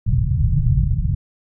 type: low-pass noise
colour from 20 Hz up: white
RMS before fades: -17 dBFS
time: 0.06-1.15 s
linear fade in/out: 10 ms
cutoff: 150 Hz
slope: 48 dB/octave
effects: none